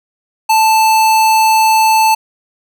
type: tone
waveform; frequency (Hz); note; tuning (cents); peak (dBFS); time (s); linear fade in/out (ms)
square; 880; A5; 0; -8; 0.49-2.15; 10
effects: none